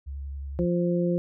sine tone with vibrato, 69.5 Hz, C#2, 5 cents sharp, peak -32 dBFS, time 0.06-0.66 s, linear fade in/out 20 ms, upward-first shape square, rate 11 Hz, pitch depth 18 cents each way
harmonic tone, 174.61 Hz, F3, in tune, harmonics 1 / 2 / 3, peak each -24 / -27 / -29 dBFS, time 0.59-1.18 s, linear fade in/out 0 ms
effects none

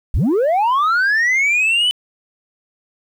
sine linear sweep, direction up, 34.65 to 3030 Hz, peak -10 dBFS, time 0.14-1.91 s, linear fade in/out 0 ms, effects tanh soft clip ceiling -12 dBFS + 8-bit

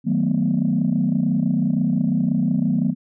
sine chord, B dominant seventh, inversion first, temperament equal with one note detuned, 155.56 / 185 / 221 / 246.9 Hz, D#3 / F#3 / A3 / B3, 0 / 0 / +8 / 0 cents, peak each -23 / -21 / -22 / -21 dBFS, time 0.04-2.95 s, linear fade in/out 50 ms, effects tanh soft clip ceiling -10 dBFS

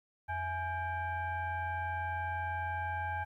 sine tone with frequency modulation, 838 Hz, G#5, 15 cents sharp, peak -33 dBFS, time 0.28-3.25 s, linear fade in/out 20 ms, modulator 750 Hz, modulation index 1.1, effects 12-bit

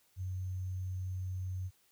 sine tone with sample-and-hold, 92.5 Hz, F#2, in tune, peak -35 dBFS, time 0.16-1.71 s, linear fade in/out 50 ms, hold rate 6300 Hz, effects white hiss -70 dBFS RMS until 1.91 s

